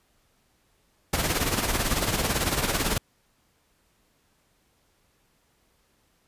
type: noise with tremolo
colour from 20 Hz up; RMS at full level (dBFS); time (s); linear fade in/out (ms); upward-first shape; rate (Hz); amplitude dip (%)
pink; -23; 1.13-2.98; 5; sine; 18; 60
effects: pink hiss -67 dBFS RMS until 6.27 s + resampled to 32000 Hz